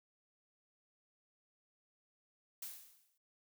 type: noise with exponential decay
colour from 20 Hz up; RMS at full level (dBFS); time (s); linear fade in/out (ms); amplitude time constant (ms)
blue; -43; 2.62-3.18; 5; 120
effects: none